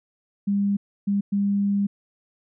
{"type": "tone bursts at uneven times", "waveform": "sine", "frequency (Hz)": 200.8, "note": "G3", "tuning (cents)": 42, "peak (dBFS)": -19, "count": 3, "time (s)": [[0.47, 0.77], [1.07, 1.21], [1.32, 1.87]], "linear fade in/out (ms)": 10, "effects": []}